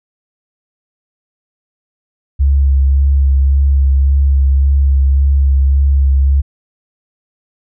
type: tone with vibrato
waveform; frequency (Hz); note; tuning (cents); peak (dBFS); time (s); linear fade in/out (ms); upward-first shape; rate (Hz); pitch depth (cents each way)
sine; 68.6; C#2; -17; -7; 2.39-6.42; 20; sine; 1.8; 21
effects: none